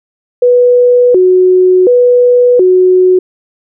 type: tone with vibrato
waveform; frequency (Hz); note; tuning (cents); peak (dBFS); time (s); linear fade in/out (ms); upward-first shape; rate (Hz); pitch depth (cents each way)
sine; 425.2; G#4; +41; -3; 0.42-3.19; 5; square; 0.69; 250
effects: none